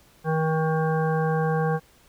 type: harmonic tone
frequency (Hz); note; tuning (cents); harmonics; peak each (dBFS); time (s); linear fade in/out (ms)
158.8; D#3; +36; 1 / 3 / 5 / 7 / 9 / 10; -23 / -26 / -29 / -34 / -42 / -34; 0.24-1.8; 50
effects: pink hiss -57 dBFS RMS until 2.08 s